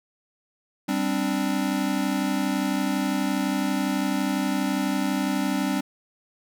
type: chord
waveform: square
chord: G suspended fourth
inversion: none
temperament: equal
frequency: 196 / 261.6 / 293.7 Hz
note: G3 / C4 / D4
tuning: 0 / 0 / 0 cents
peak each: -28 dBFS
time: 0.88-5.81 s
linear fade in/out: 10 ms
effects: none